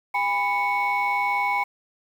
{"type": "tone cluster", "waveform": "sine", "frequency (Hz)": [812, 992, 2219], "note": ["G#5", "B5", "C#7"], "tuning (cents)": [-39, 7, 1], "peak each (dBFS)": -24, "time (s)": [0.14, 1.64], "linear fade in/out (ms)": 10, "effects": ["tanh soft clip ceiling -15 dBFS", "8-bit"]}